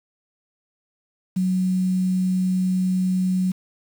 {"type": "tone with quantisation", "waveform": "sine", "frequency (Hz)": 185, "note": "F#3", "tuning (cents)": 0, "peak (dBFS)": -18, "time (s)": [1.36, 3.52], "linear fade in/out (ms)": 10, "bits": 7, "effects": []}